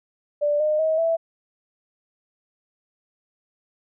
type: tone with pitch steps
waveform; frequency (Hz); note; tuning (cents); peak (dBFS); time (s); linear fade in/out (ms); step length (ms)
sine; 587.3 / 610.5 / 634.6 / 659.6; D5 / D#5 / D#5 / E5; 0 / -33 / +34 / +1; -18; 0.41-1.17; 20; 190
effects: none